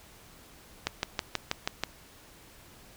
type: click train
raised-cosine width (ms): 0.2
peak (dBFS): -10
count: 7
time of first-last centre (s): 0.87-1.836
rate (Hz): 6.21
effects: pink hiss -54 dBFS RMS until 2.96 s